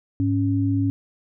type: tone pair together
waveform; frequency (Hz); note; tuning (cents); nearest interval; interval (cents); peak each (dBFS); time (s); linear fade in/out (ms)
sine; 103.83 / 277.2; G#2 / C#4; 0 / 0; octave + perfect fourth; 1700; -21 / -21; 0.2-0.9; 0
effects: none